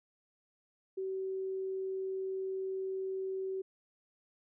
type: tone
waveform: sine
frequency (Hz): 381.2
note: G4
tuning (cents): -48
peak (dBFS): -34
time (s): 0.97-3.62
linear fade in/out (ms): 10
effects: none